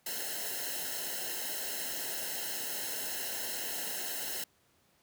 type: noise with comb filter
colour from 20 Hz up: white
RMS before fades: -37 dBFS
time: 0.06-4.44 s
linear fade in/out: 5 ms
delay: 0.85 ms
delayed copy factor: -0.95
effects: pink hiss -69 dBFS RMS until 5.02 s + high-pass 80 Hz 12 dB/octave